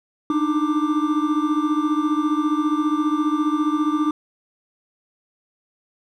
triangle tone cluster, 297.7 / 312.5 / 1184 Hz, D4 / D#4 / D6, +24 / +8 / +14 cents, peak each -19 / -20 / -24 dBFS, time 0.3-4.11 s, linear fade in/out 2 ms, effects none

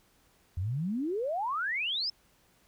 sine exponential sweep, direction up, 82.7 to 5340 Hz, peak -29 dBFS, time 0.57-2.1 s, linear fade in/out 5 ms, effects pink hiss -66 dBFS RMS until 2.67 s

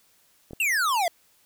clicks, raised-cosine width 2 ms, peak -29 / -24 dBFS, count 2, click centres 0.509 / 0.533 s
square exponential sweep, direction down, 2815 to 653 Hz, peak -22 dBFS, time 0.6-1.08 s, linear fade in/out 2 ms
effects white hiss -62 dBFS RMS until 1.45 s

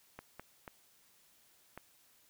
clicks, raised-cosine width 0.5 ms, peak -30 dBFS, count 4, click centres 0.19 / 0.396 / 0.678 / 1.776 s, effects white hiss -67 dBFS RMS until 2.29 s

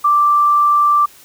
sine tone, 1174.7 Hz, D6, in tune, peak -9 dBFS, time 0.04-1.06 s, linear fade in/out 10 ms, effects white hiss -44 dBFS RMS until 1.24 s

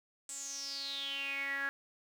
sawtooth tone with band-pass filter sweep, 277.2 Hz, C#4, in tune, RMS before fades -39 dBFS, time 0.29-1.69 s, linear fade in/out 0 ms, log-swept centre 8000 to 1600 Hz, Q 9.6, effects 10-bit

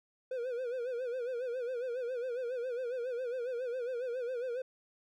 triangle tone with vibrato, 493.9 Hz, B4, in tune, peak -32 dBFS, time 0.31-4.62 s, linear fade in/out 5 ms, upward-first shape sine, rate 7.3 Hz, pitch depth 100 cents each way, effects none

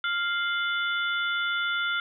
harmonic tone with a mistuned harmonic, 698.5 Hz, F5, in tune, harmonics 2 / 3 / 4 / 5, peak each -26 / -35 / -37 / -33 dBFS, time 0.04-2 s, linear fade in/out 2 ms, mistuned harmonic 4, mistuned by +110 cents, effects none

